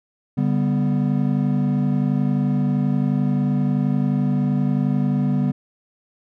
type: chord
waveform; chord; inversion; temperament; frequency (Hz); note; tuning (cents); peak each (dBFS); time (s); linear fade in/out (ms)
triangle; G major; second; equal with one note detuned; 143.98 / 196 / 246.9; D3 / G3 / B3; -34 / 0 / 0; -19 / -20 / -20; 0.37-5.52; 10
effects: none